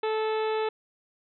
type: harmonic tone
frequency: 436.5 Hz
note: A4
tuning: 14 cents flat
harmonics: 1 / 2 / 3 / 4 / 5 / 6 / 7 / 8 / 9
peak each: -26 / -32 / -38 / -42 / -44 / -42 / -49 / -45 / -48 dBFS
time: 0.03-0.69 s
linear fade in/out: 5 ms
effects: none